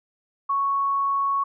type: tone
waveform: sine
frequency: 1108.7 Hz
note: C#6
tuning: in tune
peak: -20 dBFS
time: 0.49-1.44 s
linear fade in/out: 10 ms
effects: none